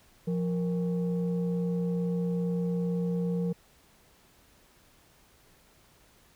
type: tone pair together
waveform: sine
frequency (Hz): 174.63 / 466.2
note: F3 / A#4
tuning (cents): 0 / 0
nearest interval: octave + perfect fourth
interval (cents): 1700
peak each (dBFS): -26 / -32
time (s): 0.27-3.53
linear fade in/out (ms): 10
effects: tanh soft clip ceiling -22 dBFS + pink hiss -61 dBFS RMS until 6.35 s